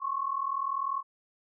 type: tone pair together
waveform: sine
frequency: 1068.6 / 1108.7 Hz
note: C6 / C#6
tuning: +36 / 0 cents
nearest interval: minor second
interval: 64 cents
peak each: -32 / -31 dBFS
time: 0-1.03 s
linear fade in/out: 50 ms
effects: none